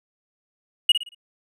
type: tone with echo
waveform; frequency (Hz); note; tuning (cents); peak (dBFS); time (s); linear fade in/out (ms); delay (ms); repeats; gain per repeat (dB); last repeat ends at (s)
triangle; 2887; F#7; -43; -9; 0.89-0.92; 5; 57; 4; -9; 1.148
effects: none